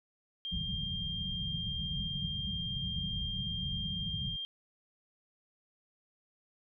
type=tone; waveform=sine; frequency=3196 Hz; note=G7; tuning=33 cents sharp; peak=-36 dBFS; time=0.45-4.45 s; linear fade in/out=0 ms
type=low-pass noise; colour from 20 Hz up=white; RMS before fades=-39 dBFS; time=0.51-4.37 s; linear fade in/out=20 ms; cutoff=200 Hz; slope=96 dB/octave
effects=none